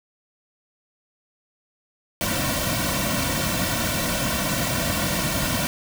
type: noise with comb filter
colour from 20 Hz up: pink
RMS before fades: -24 dBFS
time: 2.21-5.67 s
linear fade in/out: 0 ms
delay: 2.4 ms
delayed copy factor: -1
effects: none